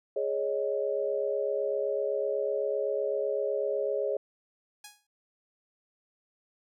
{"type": "chord", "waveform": "sine", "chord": "Ab suspended fourth", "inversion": "none", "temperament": "equal", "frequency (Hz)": [415.3, 554.4, 622.3], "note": ["Ab4", "Db5", "Eb5"], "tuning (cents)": [0, 0, 0], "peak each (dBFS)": [-31, -30, -34], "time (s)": [0.16, 4.17], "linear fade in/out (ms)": 5}
{"type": "tone with exponential decay", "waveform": "5% pulse", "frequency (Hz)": 830.6, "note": "G#5", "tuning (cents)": 0, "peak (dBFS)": -30, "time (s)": [4.84, 5.07], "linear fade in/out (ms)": 5, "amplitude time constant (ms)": 49}
{"effects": []}